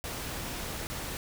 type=noise with dropouts; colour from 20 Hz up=pink; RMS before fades=-37 dBFS; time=0.04-1.17 s; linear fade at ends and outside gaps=0 ms; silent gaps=0.87-0.9 s; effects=none